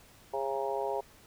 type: harmonic tone with a mistuned harmonic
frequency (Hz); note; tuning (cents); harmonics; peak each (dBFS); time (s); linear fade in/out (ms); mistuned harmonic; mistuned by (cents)
136.3; C#3; -29; 3 / 4 / 5 / 6 / 7; -35 / -36 / -37 / -38 / -38; 0.33-1.01; 10; 7; -26
effects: pink hiss -58 dBFS RMS until 1.26 s